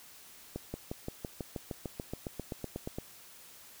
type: accelerating click train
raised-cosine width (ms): 2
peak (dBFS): -23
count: 18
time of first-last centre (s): 0.56-2.985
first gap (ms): 180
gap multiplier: 0.97
effects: white hiss -54 dBFS RMS until 3.8 s